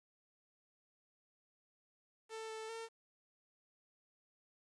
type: tone with pitch steps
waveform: sawtooth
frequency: 443.9 / 440.6 / 453.6 Hz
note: A4 / A4 / A#4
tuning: +15 / +2 / -47 cents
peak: -40 dBFS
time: 2.29-2.89 s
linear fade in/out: 50 ms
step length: 200 ms
effects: resampled to 22050 Hz + 11-bit